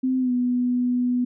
sine tone with pitch glide, 258.8 to 247 Hz, C4 to B3, -19 to 0 cents, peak -19 dBFS, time 0.03-1.25 s, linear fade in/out 10 ms, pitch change -81 cents, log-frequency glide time 0.19-0.32 s, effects none

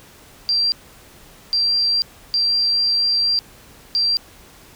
sine tone bursts at uneven times, 4724 Hz, D8, 9 cents sharp, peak -15 dBFS, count 4, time 0.49-0.72 / 1.53-2.02 / 2.34-3.39 / 3.95-4.17 s, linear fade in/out 0 ms, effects pink hiss -46 dBFS RMS until 4.75 s

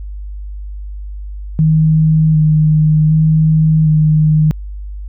sine tone with vibrato, 155.9 Hz, D#3, 4 cents sharp, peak -7 dBFS, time 1.59-4.51 s, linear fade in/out 0 ms, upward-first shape square, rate 0.66 Hz, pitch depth 16 cents each way, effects added 50 Hz sine -23 dBFS peak until 5.08 s

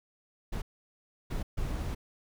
brown noise bursts at uneven times, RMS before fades -33 dBFS, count 3, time 0.52-0.62 / 1.3-1.43 / 1.57-1.95 s, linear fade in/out 10 ms, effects none

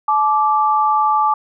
sine tone pair together, 860.9 / 1172 Hz, A5 / D6, -38 / -4 cents, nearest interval perfect fourth, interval 534 cents, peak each -15 dBFS, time 0.08-1.34 s, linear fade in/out 5 ms, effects none

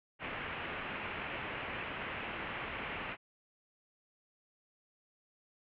white low-pass noise, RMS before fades -41 dBFS, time 0.19-3.17 s, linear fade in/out 50 ms, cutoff 2800 Hz, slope 48 dB/octave, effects none

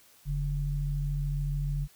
sine tone pair together, 43.17 / 143.2 Hz, F1 / D3, -19 / -43 cents, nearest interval octave + major sixth, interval 2076 cents, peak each -30 / -30 dBFS, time 0.25-1.88 s, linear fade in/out 50 ms, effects white hiss -59 dBFS RMS until 1.95 s

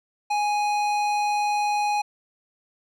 sine tone with tanh clipping, 830.6 Hz, G#5, in tune, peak -23 dBFS, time 0.3-2.02 s, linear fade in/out 10 ms, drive 16 dB, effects none

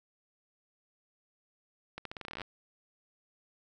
accelerating click train, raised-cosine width 0.3 ms, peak -24 dBFS, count 15, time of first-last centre 1.98-2.417 s, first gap 73 ms, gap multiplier 0.85, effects none

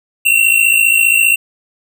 square tone pair together, 2698 / 2753 Hz, E7 / F7, +40 / -25 cents, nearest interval unison, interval 35 cents, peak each -12 dBFS, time 0.25-1.36 s, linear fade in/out 10 ms, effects none

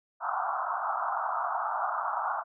white band-pass noise, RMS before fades -31 dBFS, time 0.2-2.44 s, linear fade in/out 50 ms, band 660 to 1400 Hz, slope 96 dB/octave, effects none

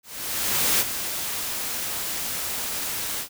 white noise with ADSR envelope, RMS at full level -20 dBFS, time 0.03-3.29 s, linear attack 770 ms, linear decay 35 ms, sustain -9 dB, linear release 95 ms, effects none

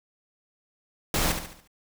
pink noise with echo, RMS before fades -25 dBFS, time 1.14-1.32 s, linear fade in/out 2 ms, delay 71 ms, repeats 5, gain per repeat -7 dB, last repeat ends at 1.675 s, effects none

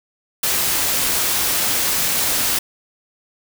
white noise, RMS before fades -19 dBFS, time 0.43-2.59 s, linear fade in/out 5 ms, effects none

